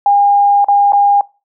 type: tone with dropouts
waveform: sine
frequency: 810 Hz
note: G#5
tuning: 43 cents flat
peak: -6 dBFS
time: 0.06-1.21 s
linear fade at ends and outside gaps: 2 ms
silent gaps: 0.645-0.684 / 0.922-0.932 s
effects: noise-tail reverb RT60 0.3 s tail -23 dB re dry